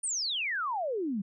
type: exponential sweep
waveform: sine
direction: down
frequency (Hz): 9380 to 185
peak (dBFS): -29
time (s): 0.03-1.22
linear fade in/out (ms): 10
effects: none